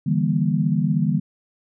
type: chord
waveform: sine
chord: E half-diminished seventh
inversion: third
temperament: just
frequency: 148.33 / 164.81 / 197.78 / 237.3 Hz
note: D3 / E3 / G3 / Bb3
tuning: +18 / 0 / +16 / +31 cents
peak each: -22 / -22 / -23 / -25 dBFS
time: 0.06-1.2 s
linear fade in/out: 10 ms
effects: none